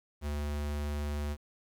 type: tone with vibrato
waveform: square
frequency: 73.42 Hz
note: D2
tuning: in tune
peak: -33 dBFS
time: 0.21-1.37 s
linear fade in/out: 50 ms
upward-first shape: triangle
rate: 20 Hz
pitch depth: 15 cents each way
effects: 10-bit